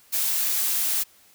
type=noise; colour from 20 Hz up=blue; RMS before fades=-24 dBFS; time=0.12-1.04 s; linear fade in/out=20 ms; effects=white hiss -56 dBFS RMS until 1.34 s